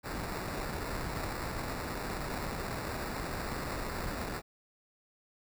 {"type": "noise with sample-and-hold", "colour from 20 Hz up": "pink", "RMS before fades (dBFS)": -37, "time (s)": [0.03, 4.42], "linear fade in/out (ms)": 50, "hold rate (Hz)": 3150, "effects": []}